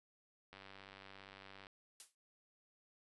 click train, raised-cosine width 0.3 ms, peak -38 dBFS, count 112, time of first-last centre 0.53-1.668 s, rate 97.5 Hz
blue noise with exponential decay, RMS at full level -46 dBFS, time 2-2.15 s, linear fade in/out 1 ms, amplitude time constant 31 ms
effects resampled to 24000 Hz

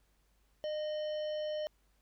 harmonic tone with a mistuned harmonic, 609 Hz, D#5, 37 cents flat, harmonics 1 / 3 / 5 / 7 / 9, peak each -34 / -54 / -48 / -60 / -57 dBFS, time 0.64-1.67 s, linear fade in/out 0 ms, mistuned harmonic 3, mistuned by +31 cents, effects added 50 Hz sine -70 dBFS peak until 2.01 s + pink hiss -75 dBFS RMS until 2.01 s

